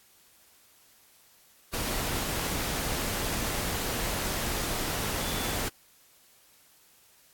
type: tone in noise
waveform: sine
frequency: 3467 Hz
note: A7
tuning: 26 cents flat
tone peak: -41 dBFS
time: 5.2-5.56 s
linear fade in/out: 10 ms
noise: pink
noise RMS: -31 dBFS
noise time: 1.73-5.69 s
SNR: -13 dB
effects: white hiss -60 dBFS RMS until 7.33 s + AAC 64 kbps